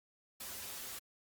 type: noise with comb filter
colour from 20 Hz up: white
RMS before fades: -45 dBFS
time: 0.4-0.99 s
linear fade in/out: 5 ms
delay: 6.5 ms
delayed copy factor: -0.7
effects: Opus 48 kbps